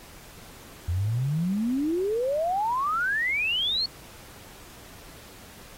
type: exponential sweep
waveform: sine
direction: up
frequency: 82.41 to 4436 Hz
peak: -23 dBFS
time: 0.88-3.86 s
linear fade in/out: 5 ms
effects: pink hiss -48 dBFS RMS until 5.77 s + AAC 48 kbps